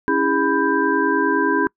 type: tone cluster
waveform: sine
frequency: 277.4 / 327.1 / 406.7 / 993 / 1577 Hz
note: C#4 / E4 / G#4 / B5 / G6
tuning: +1 / -13 / -36 / +9 / +10 cents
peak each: -22 dBFS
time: 0.08-1.67 s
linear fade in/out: 0 ms
effects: noise-tail reverb RT60 0.1 s tail -26 dB re dry